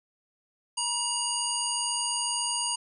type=harmonic tone; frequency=954 Hz; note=A#5; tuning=40 cents sharp; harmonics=1 / 3 / 5 / 7 / 9 / 10; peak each=-34 / -34 / -34 / -34 / -34 / -34 dBFS; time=0.77-2.76 s; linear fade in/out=10 ms; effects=none